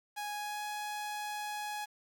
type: tone with pitch glide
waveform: sawtooth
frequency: 830 to 837.2 Hz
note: G#5 to G#5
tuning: -1 to +14 cents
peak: -33 dBFS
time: 0.16-1.86 s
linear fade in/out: 20 ms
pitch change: +15 cents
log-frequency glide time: 0.32-0.63 s
effects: 10-bit